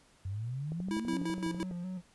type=exponential sweep; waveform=sine; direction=up; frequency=91.3 to 293.7 Hz; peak=-34 dBFS; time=0.25-1.24 s; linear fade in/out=5 ms
type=click train; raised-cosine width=2 ms; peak=-31 dBFS; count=13; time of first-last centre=0.72-1.712 s; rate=12.1 Hz
type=tone with tremolo; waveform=square; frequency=325.6 Hz; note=E4; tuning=21 cents flat; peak=-33 dBFS; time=0.91-1.63 s; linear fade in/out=0 ms; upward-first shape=square; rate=5.8 Hz; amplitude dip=80%
type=tone with vibrato; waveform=triangle; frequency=180 Hz; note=F#3; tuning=47 cents flat; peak=-34 dBFS; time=1.05-2.02 s; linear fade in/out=50 ms; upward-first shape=square; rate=3.8 Hz; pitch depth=48 cents each way
effects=pink hiss -64 dBFS RMS until 2.14 s + resampled to 24000 Hz